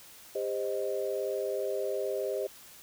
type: chord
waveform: sine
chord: C minor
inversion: second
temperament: equal with one note detuned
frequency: 400.5 / 523.3 / 622.3 Hz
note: G4 / C5 / Eb5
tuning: +37 / 0 / 0 cents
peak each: -33 / -34 / -35 dBFS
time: 0.35-2.47 s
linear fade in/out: 5 ms
effects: white hiss -52 dBFS RMS until 2.82 s